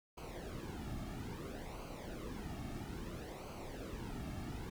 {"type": "noise with flanger", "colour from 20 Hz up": "brown", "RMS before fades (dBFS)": -45, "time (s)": [0.17, 4.7], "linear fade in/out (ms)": 10, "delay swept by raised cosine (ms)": [0.55, 2.05], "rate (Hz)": 0.6, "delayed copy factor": -0.7, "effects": []}